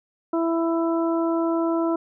harmonic tone, 331.6 Hz, E4, 10 cents sharp, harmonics 1 / 2 / 3 / 4, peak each -21 / -27 / -31 / -33 dBFS, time 0.33-1.96 s, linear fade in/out 5 ms, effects none

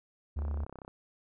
triangle tone, 73.42 Hz, D2, in tune, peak -29 dBFS, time 0.36-0.65 s, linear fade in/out 10 ms
click train, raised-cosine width 1 ms, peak -31 dBFS, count 17, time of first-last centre 0.39-0.879 s, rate 32.7 Hz
effects none

